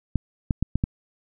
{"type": "clicks", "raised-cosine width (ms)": 5, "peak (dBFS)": -9, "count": 5, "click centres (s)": [0.157, 0.508, 0.626, 0.756, 0.839], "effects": []}